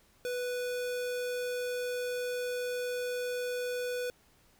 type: tone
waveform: square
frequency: 493.9 Hz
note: B4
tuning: in tune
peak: -33 dBFS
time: 0.25-4.1 s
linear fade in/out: 0 ms
effects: pink hiss -65 dBFS RMS until 4.59 s